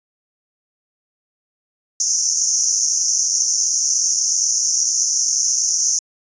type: band-pass noise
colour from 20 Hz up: white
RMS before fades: -18 dBFS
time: 2-5.99 s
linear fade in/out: 2 ms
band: 5600 to 6700 Hz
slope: 96 dB/octave
effects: resampled to 16000 Hz